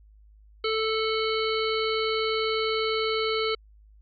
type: harmonic tone with a mistuned harmonic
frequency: 440 Hz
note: A4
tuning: in tune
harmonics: 1 / 3 / 5 / 7 / 9 / 10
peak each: -26 / -31 / -33 / -34 / -36 / -36 dBFS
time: 0.64-3.55 s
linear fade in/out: 5 ms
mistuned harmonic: 7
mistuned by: -16 cents
effects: added 52 Hz sine -51 dBFS peak until 4.01 s